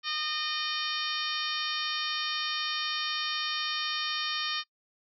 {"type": "harmonic tone with a mistuned harmonic", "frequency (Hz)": 612, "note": "D#5", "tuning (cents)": -29, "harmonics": [2, 3, 4, 5, 6, 7, 8, 9], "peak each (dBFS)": [-37, -38, -38, -36, -36, -40, -40, -40], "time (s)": [0.03, 4.64], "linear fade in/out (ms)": 50, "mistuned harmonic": 8, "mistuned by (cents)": -53, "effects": ["noise-tail reverb RT60 0.1 s tail -22 dB re dry"]}